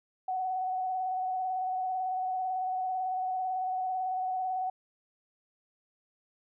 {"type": "tone with vibrato", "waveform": "sine", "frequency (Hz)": 746, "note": "F#5", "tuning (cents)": 14, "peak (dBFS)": -29, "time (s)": [0.28, 4.7], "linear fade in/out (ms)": 5, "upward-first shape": "square", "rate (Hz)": 18, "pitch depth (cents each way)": 20, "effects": []}